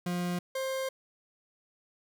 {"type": "tone pair in turn", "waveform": "40% pulse", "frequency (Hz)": [176.9, 528.7], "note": ["F3", "C5"], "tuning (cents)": [23, 18], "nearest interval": "octave + perfect fifth", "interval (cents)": 1895, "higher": "second", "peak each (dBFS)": [-29, -30], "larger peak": "first", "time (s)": [[0.06, 0.39], [0.55, 0.89]], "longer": "second", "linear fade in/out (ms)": 5, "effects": []}